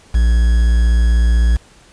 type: tone with quantisation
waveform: triangle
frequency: 58 Hz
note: A#1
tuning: 8 cents flat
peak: -7 dBFS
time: 0.14-1.57 s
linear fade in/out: 10 ms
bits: 5
effects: pink hiss -47 dBFS RMS until 1.92 s + resampled to 22050 Hz